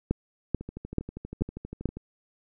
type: two click trains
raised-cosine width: 3 ms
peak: -11 / -24 dBFS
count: 5 / 18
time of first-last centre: 0.11-1.857 / 0.61-1.97 s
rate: 2.29 / 12.5 Hz
effects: none